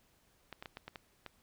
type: clicks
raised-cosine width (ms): 0.3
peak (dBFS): -28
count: 7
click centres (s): 0.527 / 0.625 / 0.658 / 0.771 / 0.88 / 0.958 / 1.263
effects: pink hiss -70 dBFS RMS until 1.42 s